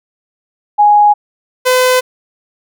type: tone pair in turn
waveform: sine / sawtooth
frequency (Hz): 830.6 / 507.7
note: G#5 / B4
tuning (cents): 0 / +48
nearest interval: major sixth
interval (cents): 852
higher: first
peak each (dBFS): -4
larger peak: neither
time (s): 0.78-1.14 / 1.65-2.01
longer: neither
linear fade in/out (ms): 20
effects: none